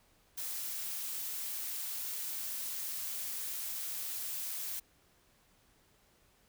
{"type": "noise", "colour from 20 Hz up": "blue", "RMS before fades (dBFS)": -39, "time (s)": [0.37, 4.8], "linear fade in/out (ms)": 10, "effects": ["pink hiss -68 dBFS RMS until 6.48 s"]}